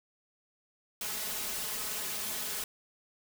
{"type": "noise with comb filter", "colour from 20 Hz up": "white", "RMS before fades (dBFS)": -36, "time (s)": [1.01, 2.64], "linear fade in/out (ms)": 2, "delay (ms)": 4.7, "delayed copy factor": 0.75, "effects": []}